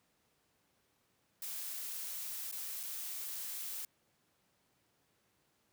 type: noise with dropouts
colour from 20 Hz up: blue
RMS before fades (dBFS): -42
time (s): 1.42-3.85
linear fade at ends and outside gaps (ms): 2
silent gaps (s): 2.514-2.524 / 2.831-2.834
effects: pink hiss -75 dBFS RMS until 5.72 s + high-pass 100 Hz 12 dB/octave